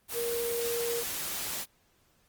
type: tone in noise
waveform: sine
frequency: 470.4 Hz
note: A#4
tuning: 16 cents sharp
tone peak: -30 dBFS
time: 0.13-1.04 s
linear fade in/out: 50 ms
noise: white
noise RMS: -35 dBFS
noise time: 0.08-1.66 s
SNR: +2 dB
effects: pink hiss -68 dBFS RMS until 2.28 s + Opus 24 kbps